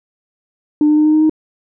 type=tone with pitch steps; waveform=sine; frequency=299.8 / 302.2 / 304.7 / 307.2 / 309.7 / 312.2 Hz; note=D4 / D4 / D#4 / D#4 / D#4 / D#4; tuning=+36 / +50 / -36 / -22 / -8 / +6 cents; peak=-7 dBFS; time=0.81-1.296 s; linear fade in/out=2 ms; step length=81 ms; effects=tanh soft clip ceiling -5 dBFS